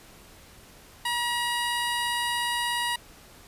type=tone; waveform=15% pulse; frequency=957 Hz; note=A#5; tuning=45 cents sharp; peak=-19 dBFS; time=1.05-2.96 s; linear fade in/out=5 ms; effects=pink hiss -51 dBFS RMS until 3.47 s + resampled to 32000 Hz